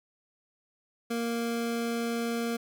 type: tone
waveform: 25% pulse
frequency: 233.1 Hz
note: A#3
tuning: in tune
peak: -25 dBFS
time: 1.1-2.57 s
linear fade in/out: 10 ms
effects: none